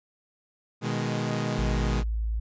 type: chord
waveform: sawtooth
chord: G# minor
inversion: first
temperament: equal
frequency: 123.47 / 155.56 / 207.7 Hz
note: B2 / D#3 / G#3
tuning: 0 / 0 / 0 cents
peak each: -26 / -28 / -27 dBFS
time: 0.81-2.04 s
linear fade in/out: 50 ms
type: tone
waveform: sine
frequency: 55 Hz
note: A1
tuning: in tune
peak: -25 dBFS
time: 1.58-2.4 s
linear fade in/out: 10 ms
effects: resampled to 16000 Hz